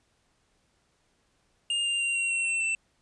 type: tone with pitch steps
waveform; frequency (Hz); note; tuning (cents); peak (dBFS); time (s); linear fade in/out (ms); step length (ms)
square; 2818 / 2794 / 2770 / 2746 / 2722 / 2699 / 2675; F7 / F7 / F7 / F7 / F7 / E7 / E7; +15 / 0 / -15 / -30 / -45 / +40 / +25; -26; 1.7-2.75; 2; 150
effects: pink hiss -70 dBFS RMS until 3.01 s + resampled to 22050 Hz